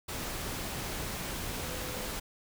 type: tone in noise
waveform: sine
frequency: 506 Hz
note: B4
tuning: 42 cents sharp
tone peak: -44 dBFS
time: 1.63-2.07 s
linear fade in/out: 10 ms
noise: pink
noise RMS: -37 dBFS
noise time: 0.08-2.2 s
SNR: -10 dB
effects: none